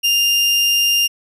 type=tone; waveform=30% pulse; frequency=2800 Hz; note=F7; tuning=4 cents sharp; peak=-10 dBFS; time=0.03-1.08 s; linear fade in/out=20 ms; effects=resampled to 32000 Hz